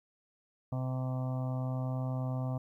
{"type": "harmonic tone", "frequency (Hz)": 128.7, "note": "C3", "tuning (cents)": -28, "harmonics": [1, 2, 4, 5, 6, 7, 8, 9], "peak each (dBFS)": [-32, -40, -47, -44, -49, -52, -53, -52], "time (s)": [0.72, 2.58], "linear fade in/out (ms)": 5, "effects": ["12-bit"]}